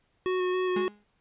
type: tone with vibrato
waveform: square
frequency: 367 Hz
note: F#4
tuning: 14 cents flat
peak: -26 dBFS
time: 0.26-0.88 s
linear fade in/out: 0 ms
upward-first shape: square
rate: 3.6 Hz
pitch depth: 11 cents each way
type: tone with exponential decay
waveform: 35% pulse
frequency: 207.2 Hz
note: G#3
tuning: 4 cents flat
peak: -26 dBFS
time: 0.76-1.04 s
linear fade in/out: 5 ms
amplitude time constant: 59 ms
effects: pink hiss -71 dBFS RMS until 1.2 s + resampled to 8000 Hz